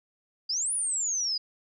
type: exponential two-way sweep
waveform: sine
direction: up then down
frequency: 4708 to 10000 to 4858 Hz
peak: -26 dBFS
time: 0.49-1.38 s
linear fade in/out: 10 ms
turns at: 0.73 s
effects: none